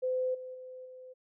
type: tone with level steps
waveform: sine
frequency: 511 Hz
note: C5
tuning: 41 cents flat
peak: -28 / -40 / -43 / -46 dBFS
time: 0.02-1.14 s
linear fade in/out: 20 ms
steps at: 0.34 / 0.54 / 0.85 s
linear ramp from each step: 10 ms
effects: none